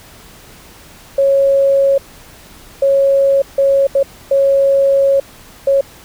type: tone bursts at uneven times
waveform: sine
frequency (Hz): 550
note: C#5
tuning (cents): -14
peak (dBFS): -8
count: 6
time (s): 1.18-1.98 / 2.82-3.42 / 3.58-3.87 / 3.95-4.03 / 4.31-5.2 / 5.67-5.81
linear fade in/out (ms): 5
effects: pink hiss -40 dBFS RMS until 6.04 s